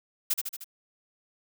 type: noise with echo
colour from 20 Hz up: blue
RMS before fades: -25 dBFS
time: 0.3-0.34 s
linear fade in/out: 10 ms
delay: 76 ms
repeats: 4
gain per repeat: -4 dB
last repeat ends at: 0.644 s
effects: none

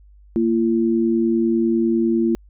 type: tone pair together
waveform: sine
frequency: 230 / 340 Hz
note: A#3 / F4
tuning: -23 / -46 cents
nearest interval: perfect fifth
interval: 677 cents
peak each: -18 dBFS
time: 0.36-2.35 s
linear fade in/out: 0 ms
effects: added 50 Hz sine -45 dBFS peak until 2.49 s

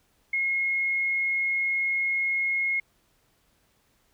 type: tone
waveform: sine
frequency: 2159 Hz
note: C#7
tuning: 46 cents flat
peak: -23 dBFS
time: 0.33-2.8 s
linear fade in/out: 5 ms
effects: pink hiss -67 dBFS RMS until 4.13 s

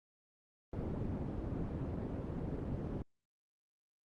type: low-pass noise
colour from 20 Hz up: white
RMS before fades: -39 dBFS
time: 0.73-3.02 s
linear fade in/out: 2 ms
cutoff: 270 Hz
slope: 12 dB/octave
effects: Opus 24 kbps

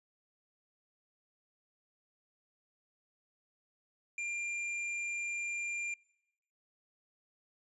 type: tone with hard clipping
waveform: triangle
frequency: 2390 Hz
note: D7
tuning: 30 cents sharp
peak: -37 dBFS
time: 4.18-5.94 s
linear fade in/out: 2 ms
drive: 14 dB
effects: noise-tail reverb RT60 1.0 s tail -25 dB re dry + resampled to 24000 Hz

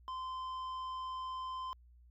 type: tone with tanh clipping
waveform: sine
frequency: 1034 Hz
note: C6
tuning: 21 cents flat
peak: -40 dBFS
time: 0.08-1.73 s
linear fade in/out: 0 ms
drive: 8 dB
effects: added 60 Hz sine -58 dBFS peak until 2.1 s

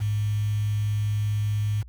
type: tone with quantisation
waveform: sine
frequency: 104.9 Hz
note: G#2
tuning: 18 cents sharp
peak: -22 dBFS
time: 0-1.83 s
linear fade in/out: 20 ms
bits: 7
effects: added 60 Hz sine -42 dBFS peak until 1.88 s

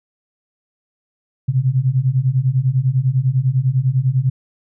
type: beating tone pair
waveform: sine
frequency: 124.8 / 134.8 Hz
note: B2 / C#3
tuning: +19 / -48 cents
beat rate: 10 Hz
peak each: -17 / -16 dBFS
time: 1.48-4.3 s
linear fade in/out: 10 ms
effects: none

